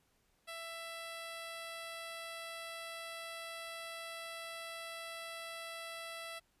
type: tone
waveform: 10% pulse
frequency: 664 Hz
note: E5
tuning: 12 cents sharp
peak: -35 dBFS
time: 0.47-6.4 s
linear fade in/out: 20 ms
effects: pink hiss -75 dBFS RMS until 6.6 s + resampled to 32000 Hz